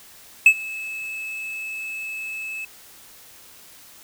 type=tone with ADSR envelope; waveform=triangle; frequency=2600 Hz; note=E7; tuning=24 cents flat; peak=-4 dBFS; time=0.46-2.65 s; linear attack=3 ms; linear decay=68 ms; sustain=-23 dB; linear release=5 ms; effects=white hiss -47 dBFS RMS until 4.03 s